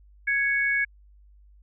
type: tone pair together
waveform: sine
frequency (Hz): 1663.8 / 2217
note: G#6 / C#7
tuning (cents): +3 / 0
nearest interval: perfect fourth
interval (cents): 497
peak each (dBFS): -24 / -24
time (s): 0.27-0.85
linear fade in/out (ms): 10
effects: added 50 Hz sine -51 dBFS peak until 1.62 s